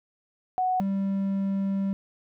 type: tone pair in turn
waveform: sine / triangle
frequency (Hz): 740 / 195.56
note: F#5 / G3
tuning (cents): 0 / -4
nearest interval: octave + major seventh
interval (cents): 2304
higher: first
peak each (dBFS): -22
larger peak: neither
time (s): 0.58-0.8 / 0.8-1.93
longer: second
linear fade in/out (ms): 0
effects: none